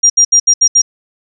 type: tone bursts at uneven times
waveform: sine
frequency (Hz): 5700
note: F8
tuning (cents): +34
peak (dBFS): -4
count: 6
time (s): 0.03-0.1 / 0.17-0.25 / 0.32-0.4 / 0.47-0.54 / 0.61-0.68 / 0.75-0.82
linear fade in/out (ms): 10
effects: none